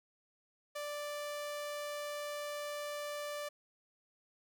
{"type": "tone", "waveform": "sawtooth", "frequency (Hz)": 587.3, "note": "D5", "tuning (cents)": 0, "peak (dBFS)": -35, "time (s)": [0.75, 3.49], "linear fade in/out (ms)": 10, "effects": []}